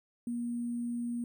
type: tone with sample-and-hold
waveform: sine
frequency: 238.3 Hz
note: A#3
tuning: 38 cents sharp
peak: -32 dBFS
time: 0.27-1.24 s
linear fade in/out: 2 ms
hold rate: 8820 Hz
effects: none